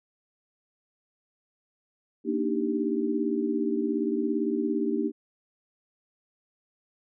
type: chord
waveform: sine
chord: Eb major seventh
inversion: second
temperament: equal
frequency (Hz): 233.1 / 293.7 / 311.1 / 392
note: Bb3 / D4 / Eb4 / G4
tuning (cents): 0 / 0 / 0 / 0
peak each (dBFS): -30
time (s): 2.24-5.12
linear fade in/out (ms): 50
effects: none